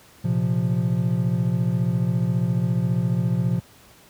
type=chord; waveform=triangle; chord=Bb suspended second; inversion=none; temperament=just; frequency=116.54 / 131.11 / 174.81 Hz; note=Bb2 / C3 / F3; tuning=0 / +4 / +2 cents; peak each=-22 / -22 / -21 dBFS; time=0.24-3.6 s; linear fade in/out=10 ms; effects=pink hiss -51 dBFS RMS until 4.09 s + high-pass 60 Hz 12 dB/octave